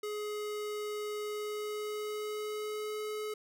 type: tone with pitch glide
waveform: square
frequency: 420 to 426.1 Hz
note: G#4 to G#4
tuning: +19 to +44 cents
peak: -36 dBFS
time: 0.03-3.34 s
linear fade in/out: 5 ms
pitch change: +25 cents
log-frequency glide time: 1.23-3.04 s
effects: none